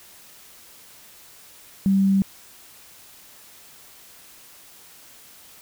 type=tone; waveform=sine; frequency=194.5 Hz; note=G3; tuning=13 cents flat; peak=-15 dBFS; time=1.86-2.22 s; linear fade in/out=0 ms; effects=white hiss -48 dBFS RMS until 5.61 s